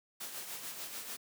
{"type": "noise with tremolo", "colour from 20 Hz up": "white", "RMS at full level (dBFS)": -41, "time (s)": [0.2, 1.17], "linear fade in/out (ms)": 10, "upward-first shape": "triangle", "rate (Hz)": 6.8, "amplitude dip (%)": 55, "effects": ["high-pass 150 Hz 12 dB/octave"]}